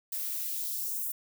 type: noise with high-pass filter sweep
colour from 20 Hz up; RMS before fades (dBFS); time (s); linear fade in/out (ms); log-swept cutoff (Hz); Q
violet; -34; 0.12-1.12; 5; 910 to 9700; 1.1
effects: none